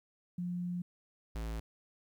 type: tone pair in turn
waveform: sine / square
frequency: 177 / 55.41 Hz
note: F3 / A1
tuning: +23 / +13 cents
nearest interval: octave + minor sixth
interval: 2010 cents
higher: first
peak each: -34 / -37 dBFS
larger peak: first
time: 0.38-0.82 / 1.35-1.6 s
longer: first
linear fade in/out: 5 ms
effects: 12-bit